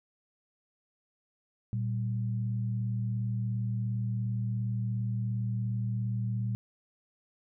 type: tone pair together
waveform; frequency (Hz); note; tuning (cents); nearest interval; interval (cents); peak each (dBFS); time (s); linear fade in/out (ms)
sine; 116.54 / 193.74; A#2 / G3; 0 / -20; major sixth; 880; -29 / -37; 1.73-6.55; 0
effects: none